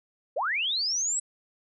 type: linear sweep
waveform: sine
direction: up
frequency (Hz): 450 to 7980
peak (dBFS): -25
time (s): 0.36-1.2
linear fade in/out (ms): 10
effects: none